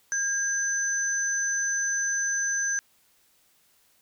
sine tone pair together, 1614 / 6094 Hz, G#6 / G8, -50 / -50 cents, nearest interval octave + major seventh, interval 2300 cents, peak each -27 / -27 dBFS, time 0.12-2.79 s, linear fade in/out 0 ms, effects white hiss -64 dBFS RMS until 4.01 s

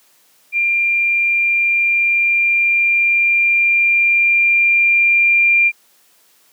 sine tone with level ramp, 2387 Hz, D7, 28 cents sharp, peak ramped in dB -13 to -9 dBFS, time 0.52-5.72 s, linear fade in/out 50 ms, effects white hiss -54 dBFS RMS until 6.52 s + high-pass 200 Hz 12 dB/octave

